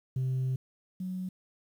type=tone pair in turn; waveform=sine; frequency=130 / 184.81 Hz; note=C3 / F#3; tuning=-11 / -2 cents; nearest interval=tritone; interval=609 cents; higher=second; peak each=-25 / -32 dBFS; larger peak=first; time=0.16-0.56 / 1-1.29 s; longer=first; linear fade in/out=5 ms; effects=tanh soft clip ceiling -26 dBFS + 10-bit